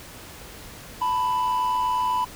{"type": "tone pair together", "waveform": "triangle", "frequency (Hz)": [883.8, 992], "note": ["A5", "B5"], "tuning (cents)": [7, 7], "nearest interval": "major second", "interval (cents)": 200, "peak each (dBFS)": [-27, -19], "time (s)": [1.01, 2.25], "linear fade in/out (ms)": 10, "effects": ["tanh soft clip ceiling -13 dBFS", "pink hiss -42 dBFS RMS until 2.35 s"]}